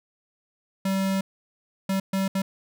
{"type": "tone bursts at uneven times", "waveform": "square", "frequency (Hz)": 192.9, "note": "G3", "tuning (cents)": -28, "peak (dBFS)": -23, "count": 4, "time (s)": [[0.85, 1.21], [1.89, 2], [2.13, 2.28], [2.35, 2.42]], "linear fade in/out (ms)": 5, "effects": []}